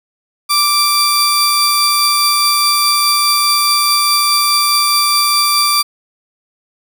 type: tone pair together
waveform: sawtooth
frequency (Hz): 1174.7 / 4694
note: D6 / D8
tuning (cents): 0 / -2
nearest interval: 2 octaves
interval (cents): 2398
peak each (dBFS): -10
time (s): 0.49-5.83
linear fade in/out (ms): 20
effects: none